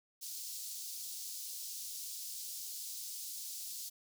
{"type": "high-pass noise", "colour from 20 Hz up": "pink", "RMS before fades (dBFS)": -44, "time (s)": [0.21, 3.9], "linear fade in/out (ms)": 20, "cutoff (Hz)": 4600, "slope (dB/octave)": 24, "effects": []}